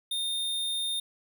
square tone, 3643 Hz, A#7, 41 cents flat, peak -29 dBFS, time 0.11-1 s, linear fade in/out 5 ms, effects none

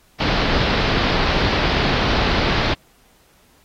pink low-pass noise, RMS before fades -19 dBFS, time 0.2-2.74 s, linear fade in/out 5 ms, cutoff 4800 Hz, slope 48 dB/octave, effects pink hiss -56 dBFS RMS until 3.64 s + AAC 48 kbps

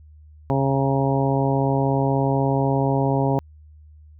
harmonic tone with a mistuned harmonic, 136.6 Hz, C#3, 25 cents flat, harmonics 1 / 2 / 3 / 4 / 5 / 6 / 7, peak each -21 / -24 / -26 / -27 / -28 / -29 / -29 dBFS, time 0.5-3.39 s, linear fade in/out 0 ms, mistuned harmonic 7, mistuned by -23 cents, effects added 76 Hz sine -44 dBFS peak until 4.19 s

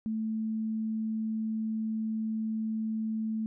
sine tone, 220 Hz, A3, in tune, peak -29 dBFS, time 0.06-3.46 s, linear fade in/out 0 ms, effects none

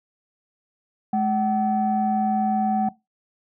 sine tone pair together, 212.7 / 758 Hz, G#3 / F#5, +42 / +42 cents, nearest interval octave + minor seventh, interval 2200 cents, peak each -21 dBFS, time 1.13-2.89 s, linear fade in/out 5 ms, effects noise-tail reverb RT60 0.2 s tail -19 dB re dry + tanh soft clip ceiling -13 dBFS

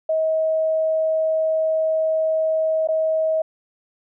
sine tone with dropouts, 636 Hz, D#5, 38 cents sharp, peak -17 dBFS, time 0.09-3.42 s, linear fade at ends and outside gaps 5 ms, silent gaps 2.874-2.886 s, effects none

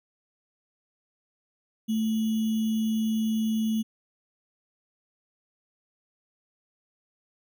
sine tone with sample-and-hold, 220 Hz, A3, in tune, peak -23 dBFS, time 1.88-3.83 s, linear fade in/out 20 ms, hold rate 3150 Hz, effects none

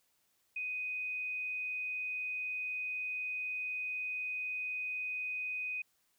sine tone, 2498 Hz, D#7, 6 cents sharp, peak -35 dBFS, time 0.56-5.82 s, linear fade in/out 5 ms, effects white hiss -75 dBFS RMS until 6.18 s

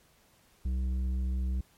sine tone with tanh clipping, 63.9 Hz, C2, 40 cents flat, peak -29 dBFS, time 0.65-1.61 s, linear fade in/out 5 ms, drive 8 dB, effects pink hiss -64 dBFS RMS until 1.77 s + MP3 64 kbps

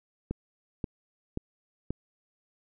click train, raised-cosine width 3 ms, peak -18 dBFS, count 4, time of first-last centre 0.31-1.906 s, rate 1.88 Hz, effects none

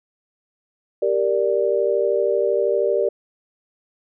sine chord, G minor, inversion none, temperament equal with one note detuned, 393.4 / 466.2 / 587.3 Hz, G4 / Bb4 / D5, +6 / 0 / 0 cents, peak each -21 dBFS, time 1.02-3.09 s, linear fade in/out 5 ms, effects none

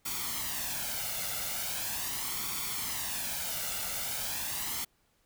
white noise with flanger, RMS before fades -35 dBFS, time 0.05-4.85 s, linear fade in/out 10 ms, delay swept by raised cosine 0.88 to 1.43 ms, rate 0.4 Hz, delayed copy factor +0.6, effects pink hiss -71 dBFS RMS until 5.25 s

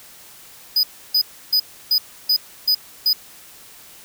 square tone bursts, 4978 Hz, D#8, in tune, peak -14 dBFS, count 7, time 0.76-3.131 s, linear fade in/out 5 ms, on 73 ms, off 310 ms, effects white hiss -44 dBFS RMS until 4.04 s

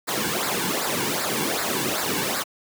pink noise with flanger, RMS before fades -25 dBFS, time 0.07-2.44 s, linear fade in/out 20 ms, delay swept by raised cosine 0.32 to 1.62 ms, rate 2.6 Hz, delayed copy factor -0.7, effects high-pass 150 Hz 12 dB/octave

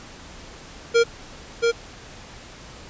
square tone with echo, 466.2 Hz, A#4, in tune, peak -14 dBFS, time 0.94-1.04 s, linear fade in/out 20 ms, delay 680 ms, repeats 1, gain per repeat -3 dB, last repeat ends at 1.72 s, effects pink hiss -42 dBFS RMS until 2.89 s + resampled to 16000 Hz

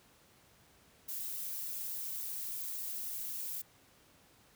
violet noise with flanger, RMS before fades -40 dBFS, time 1.08-3.62 s, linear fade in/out 10 ms, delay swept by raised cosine 1.2 to 2.9 ms, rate 3.5 Hz, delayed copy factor -0.6, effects pink hiss -64 dBFS RMS until 4.55 s + high-pass 60 Hz 12 dB/octave

